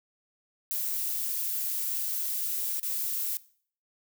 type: noise with dropouts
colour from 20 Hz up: violet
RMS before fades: -31 dBFS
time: 0.71-3.37 s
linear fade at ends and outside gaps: 0 ms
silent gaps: 2.797-2.83 s
effects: noise-tail reverb RT60 0.5 s tail -19 dB re dry